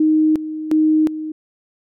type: tone with tremolo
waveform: sine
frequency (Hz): 311.1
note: D#4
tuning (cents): 0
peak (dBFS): -11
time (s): 0-1.32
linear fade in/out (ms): 5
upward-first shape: square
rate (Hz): 1.4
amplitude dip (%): 75
effects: none